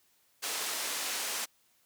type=band-pass noise; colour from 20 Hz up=white; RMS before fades=-35 dBFS; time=0.42-1.46 s; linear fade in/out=20 ms; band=380 to 9200 Hz; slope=12 dB/octave; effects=white hiss -69 dBFS RMS until 1.85 s + high-pass 60 Hz 12 dB/octave